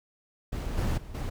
brown noise with level steps, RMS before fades -32 / -27 / -43 / -32 dBFS, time 0.52-1.3 s, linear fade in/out 10 ms, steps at 0.77 / 0.97 / 1.14 s, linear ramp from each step 10 ms, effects none

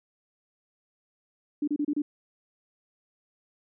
sine tone bursts, 293.7 Hz, D4, in tune, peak -24 dBFS, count 5, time 1.62-2.02 s, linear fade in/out 5 ms, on 56 ms, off 30 ms, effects none

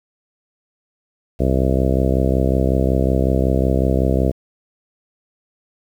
harmonic tone, 65.41 Hz, C2, in tune, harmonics 1 / 2 / 3 / 4 / 5 / 6 / 7 / 8 / 9 / 10, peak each -18 / -21 / -23 / -24 / -25 / -26 / -26 / -27 / -28 / -28 dBFS, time 1.39-4.32 s, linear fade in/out 20 ms, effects 8-bit

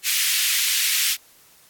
pink high-pass noise, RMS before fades -21 dBFS, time 0.03-1.17 s, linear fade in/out 50 ms, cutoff 2100 Hz, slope 24 dB/octave, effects white hiss -53 dBFS RMS until 1.69 s + AAC 64 kbps

